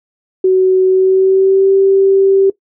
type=tone with pitch glide; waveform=sine; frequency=374.4 to 388.9 Hz; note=F#4 to G4; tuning=+20 to -14 cents; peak=-6 dBFS; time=0.44-2.5 s; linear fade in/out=5 ms; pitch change=+66 cents; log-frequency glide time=0.86-1.72 s; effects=noise-tail reverb RT60 0.1 s tail -18 dB re dry